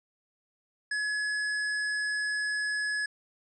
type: tone with tanh clipping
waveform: sine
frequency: 1695 Hz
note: G#6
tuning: 35 cents sharp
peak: -30 dBFS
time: 0.91-3.06 s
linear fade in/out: 5 ms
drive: 16 dB
effects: resampled to 22050 Hz